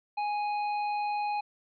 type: tone with tanh clipping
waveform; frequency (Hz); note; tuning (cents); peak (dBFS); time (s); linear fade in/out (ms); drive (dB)
sine; 830.6; G#5; 0; -30; 0.17-1.41; 10; 11
effects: resampled to 11025 Hz